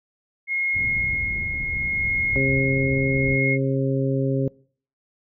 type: tone with tremolo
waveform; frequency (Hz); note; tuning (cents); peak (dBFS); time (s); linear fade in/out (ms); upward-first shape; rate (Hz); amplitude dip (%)
sine; 2154; C7; +50; -20; 0.47-3.58; 50; sine; 0.7; 45
type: low-pass noise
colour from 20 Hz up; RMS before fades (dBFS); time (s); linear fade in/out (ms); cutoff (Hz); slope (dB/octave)
white; -33; 0.73-3.4; 50; 110; 12
type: harmonic tone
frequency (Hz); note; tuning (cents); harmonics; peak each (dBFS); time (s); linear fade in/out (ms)
134.7; C#3; -49; 1 / 2 / 3 / 4; -22 / -25 / -27 / -28; 2.36-4.48; 0
effects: noise-tail reverb RT60 0.5 s tail -24 dB re dry